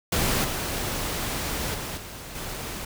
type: noise with level steps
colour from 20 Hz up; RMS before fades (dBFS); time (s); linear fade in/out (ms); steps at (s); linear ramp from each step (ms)
pink; -24 / -29 / -33 / -39 / -34; 0.12-2.85; 5; 0.44 / 1.74 / 1.97 / 2.35; 5
effects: none